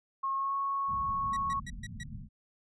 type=tone with pitch glide; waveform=sine; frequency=1083 to 1102.6 Hz; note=C#6 to C#6; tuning=-41 to -10 cents; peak=-29 dBFS; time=0.23-1.6 s; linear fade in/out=10 ms; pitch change=+31 cents; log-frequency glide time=0.34-0.55 s
type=low-pass noise; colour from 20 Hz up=pink; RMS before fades=-43 dBFS; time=0.87-2.29 s; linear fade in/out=50 ms; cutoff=240 Hz; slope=96 dB/octave
type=tone bursts; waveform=sawtooth; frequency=1921 Hz; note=B6; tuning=48 cents flat; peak=-37 dBFS; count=5; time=1.33-2.035 s; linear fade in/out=5 ms; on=37 ms; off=130 ms
effects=resampled to 22050 Hz